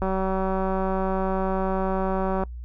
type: click train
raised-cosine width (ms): 1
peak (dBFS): -13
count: 460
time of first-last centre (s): 0.02-2.436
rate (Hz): 190
effects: noise-tail reverb RT60 0.1 s tail -24 dB re dry + added 60 Hz sine -33 dBFS peak until 2.64 s